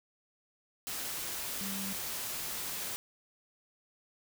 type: tone in noise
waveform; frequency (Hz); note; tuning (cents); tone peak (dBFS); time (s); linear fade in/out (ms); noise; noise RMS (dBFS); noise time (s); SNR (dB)
sine; 195.4; G3; -5; -39; 1.61-1.93; 0; white; -38; 0.87-2.96; -4
effects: none